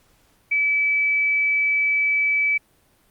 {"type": "tone", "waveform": "sine", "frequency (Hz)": 2300, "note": "D7", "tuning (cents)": -37, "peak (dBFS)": -17, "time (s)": [0.51, 2.58], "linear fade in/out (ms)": 10, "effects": ["pink hiss -60 dBFS RMS until 3.1 s", "Opus 48 kbps"]}